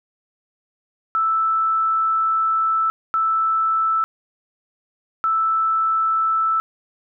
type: tone bursts at uneven times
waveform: sine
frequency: 1318.5 Hz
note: E6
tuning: in tune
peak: -16 dBFS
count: 3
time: 1.15-2.9 / 3.14-4.04 / 5.24-6.6 s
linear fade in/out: 0 ms
effects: none